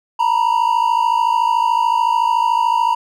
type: tone pair together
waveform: triangle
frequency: 917 / 970.7 Hz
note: A#5 / B5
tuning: -29 / -30 cents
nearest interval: minor second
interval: 99 cents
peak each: -14 dBFS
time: 0.19-2.95 s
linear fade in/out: 10 ms
effects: none